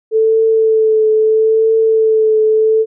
sine tone with vibrato, 440 Hz, A4, in tune, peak -8 dBFS, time 0.11-2.86 s, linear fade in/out 50 ms, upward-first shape triangle, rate 0.76 Hz, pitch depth 25 cents each way, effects none

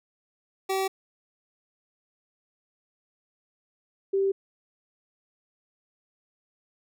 25% pulse / sine tone pair in turn, 383.7 / 390.4 Hz, G4 / G4, -37 / -7 cents, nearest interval unison, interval 30 cents, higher second, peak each -21 dBFS, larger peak neither, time 0.69-0.88 / 4.13-4.32 s, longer neither, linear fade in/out 10 ms, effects none

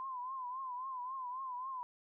sine tone with vibrato, 1025 Hz, C6, 36 cents flat, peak -39 dBFS, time 0-1.83 s, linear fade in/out 0 ms, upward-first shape triangle, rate 3.7 Hz, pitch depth 100 cents each way, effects none

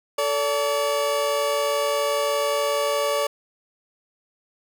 30% pulse tone pair together, 441.4 / 573 Hz, A4 / D5, +5 / -43 cents, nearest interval perfect fourth, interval 452 cents, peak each -25 / -19 dBFS, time 0.18-3.27 s, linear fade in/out 5 ms, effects none

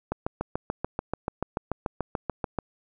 click train, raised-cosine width 1 ms, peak -13 dBFS, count 18, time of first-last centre 0.12-2.587 s, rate 6.89 Hz, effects none

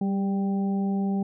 harmonic tone with a mistuned harmonic, 196 Hz, G3, in tune, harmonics 1 / 2 / 3 / 4, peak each -23 / -35 / -44 / -37 dBFS, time 0.01-1.23 s, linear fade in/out 5 ms, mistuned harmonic 2, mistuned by +24 cents, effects none

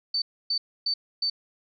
sine tone bursts, 4550 Hz, C#8, 44 cents sharp, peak -23 dBFS, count 4, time 0.14-1.3 s, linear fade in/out 5 ms, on 80 ms, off 280 ms, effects none

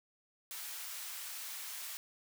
white high-pass noise, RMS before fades -44 dBFS, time 0.51-1.97 s, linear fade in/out 0 ms, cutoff 1000 Hz, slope 12 dB/octave, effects none

